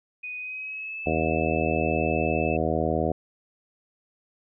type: tone with pitch glide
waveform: sine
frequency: 2489 to 2626 Hz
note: D#7 to E7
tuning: 0 to -7 cents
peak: -32 dBFS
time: 0.23-2.57 s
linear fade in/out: 10 ms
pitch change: +93 cents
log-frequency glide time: 0.38-1.04 s
type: harmonic tone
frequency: 79.8 Hz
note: D#2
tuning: 44 cents sharp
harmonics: 1 / 2 / 3 / 4 / 5 / 6 / 7 / 8 / 9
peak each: -31 / -31 / -31 / -31 / -31 / -31 / -31 / -31 / -31 dBFS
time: 1.06-3.12 s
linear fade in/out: 5 ms
effects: none